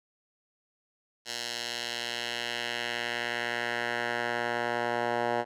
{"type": "tone with band-pass filter sweep", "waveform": "10% pulse", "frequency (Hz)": 119.3, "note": "A#2", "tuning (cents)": 41, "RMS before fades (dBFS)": -32, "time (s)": [1.25, 5.45], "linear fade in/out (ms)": 50, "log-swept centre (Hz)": [4800, 910], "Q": 1.3, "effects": []}